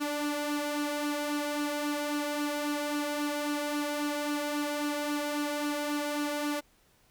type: tone with flanger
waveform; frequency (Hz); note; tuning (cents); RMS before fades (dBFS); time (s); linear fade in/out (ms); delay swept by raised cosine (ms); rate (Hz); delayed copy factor
sawtooth; 293.7; D4; 0; -32; 0-6.61; 20; 0.69 to 2.09; 3.7; +0.55
effects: pink hiss -65 dBFS RMS until 7.1 s